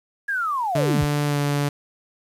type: linear sweep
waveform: sine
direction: down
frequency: 1684 to 32.7 Hz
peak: -21 dBFS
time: 0.28-1.05 s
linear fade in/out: 10 ms
type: tone with pitch glide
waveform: sawtooth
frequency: 146.5 to 144.07 Hz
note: D3 to D3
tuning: -4 to -33 cents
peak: -16 dBFS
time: 0.75-1.69 s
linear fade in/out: 5 ms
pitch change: -29 cents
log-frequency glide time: 1.26-1.38 s
effects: resampled to 32000 Hz + 8-bit